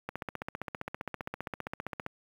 click train, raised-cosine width 0.5 ms, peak -20 dBFS, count 31, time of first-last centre 0.09-2.064 s, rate 15.2 Hz, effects high-pass 60 Hz 12 dB/octave + 8-bit

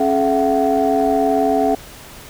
sine tone cluster, 273.2 / 427.1 / 674 / 753 Hz, C#4 / G#4 / E5 / F#5, -25 / +48 / +38 / +30 cents, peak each -18 dBFS, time 0-1.75 s, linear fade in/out 5 ms, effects tanh soft clip ceiling -6 dBFS + pink hiss -38 dBFS RMS until 2.29 s

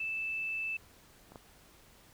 sine tone, 2637 Hz, E7, in tune, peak -33 dBFS, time 0-0.77 s, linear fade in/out 5 ms
clicks, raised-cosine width 1 ms, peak -37 / -32 dBFS, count 2, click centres 1.32 / 1.358 s
effects pink hiss -60 dBFS RMS until 2.13 s

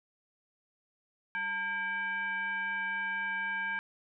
sine tone with frequency modulation, 1609 Hz, G6, 45 cents sharp, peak -31 dBFS, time 1.35-3.79 s, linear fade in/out 0 ms, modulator 707 Hz, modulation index 0.84, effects none

